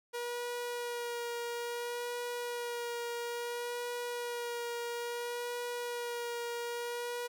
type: tone with vibrato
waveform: sawtooth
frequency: 478.7 Hz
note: A#4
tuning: 46 cents sharp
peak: -32 dBFS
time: 0.13-7.28 s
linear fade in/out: 20 ms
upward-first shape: sine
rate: 0.59 Hz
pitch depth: 18 cents each way
effects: none